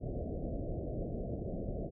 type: low-pass noise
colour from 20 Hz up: pink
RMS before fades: -38 dBFS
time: 0-1.91 s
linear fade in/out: 50 ms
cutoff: 690 Hz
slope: 96 dB/octave
effects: none